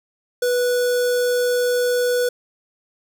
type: tone with notch filter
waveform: square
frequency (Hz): 491.3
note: B4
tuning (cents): -9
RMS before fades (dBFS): -19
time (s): 0.42-2.29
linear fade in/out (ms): 5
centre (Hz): 2400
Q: 1.8
effects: none